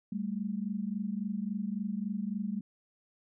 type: tone pair together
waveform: sine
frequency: 196 / 219.6 Hz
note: G3 / A3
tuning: 0 / -3 cents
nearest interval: major second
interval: 197 cents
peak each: -34 / -35 dBFS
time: 0.12-2.61 s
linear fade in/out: 5 ms
effects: none